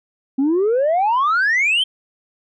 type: exponential sweep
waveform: sine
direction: up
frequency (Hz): 260 to 3199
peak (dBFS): -12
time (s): 0.38-1.84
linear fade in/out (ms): 10
effects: tanh soft clip ceiling -12 dBFS